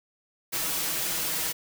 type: noise with comb filter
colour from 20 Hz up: white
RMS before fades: -29 dBFS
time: 0.52-1.53 s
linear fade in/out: 20 ms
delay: 6.2 ms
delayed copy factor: +0.9
effects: none